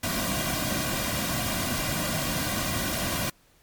pink noise with comb filter, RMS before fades -28 dBFS, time 0.03-3.3 s, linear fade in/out 5 ms, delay 2.3 ms, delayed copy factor -0.75, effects pink hiss -61 dBFS RMS until 3.62 s + MP3 96 kbps

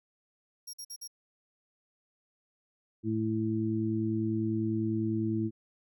25% pulse tone bursts, 5600 Hz, F8, 4 cents sharp, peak -35 dBFS, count 4, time 0.67-1.077 s, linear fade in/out 10 ms, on 65 ms, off 49 ms
harmonic tone, 110 Hz, A2, in tune, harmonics 1 / 2 / 3, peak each -33 / -32 / -31 dBFS, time 3.03-5.51 s, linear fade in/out 50 ms
effects none

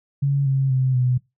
sine tone with pitch steps, 140 / 135.07 / 130.32 / 125.74 Hz, C#3 / C#3 / C3 / B2, +18 / -45 / -7 / +32 cents, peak -16 dBFS, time 0.22-1.18 s, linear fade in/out 10 ms, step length 240 ms, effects noise-tail reverb RT60 0.2 s tail -21 dB re dry

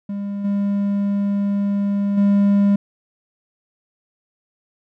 triangle tone with level steps, 201.1 Hz, G3, 44 cents sharp, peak -21 / -15 / -10 dBFS, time 0.09-2.76 s, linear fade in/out 5 ms, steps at 0.44 / 2.17 s, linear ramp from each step 10 ms, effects none

